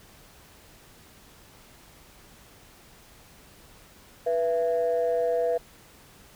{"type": "tone pair together", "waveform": "sine", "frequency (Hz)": [489.9, 671], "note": ["B4", "E5"], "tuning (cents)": [-14, 31], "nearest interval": "perfect fourth", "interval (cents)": 545, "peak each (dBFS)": [-23, -25], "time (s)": [4.26, 5.58], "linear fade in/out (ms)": 10, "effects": ["tanh soft clip ceiling -17 dBFS", "pink hiss -53 dBFS RMS until 6.35 s"]}